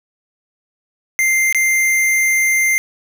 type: tone with dropouts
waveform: square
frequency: 2093 Hz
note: C7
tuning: in tune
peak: -13 dBFS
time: 1.19-2.78 s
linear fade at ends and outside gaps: 0 ms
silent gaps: 1.526-1.547 s
effects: none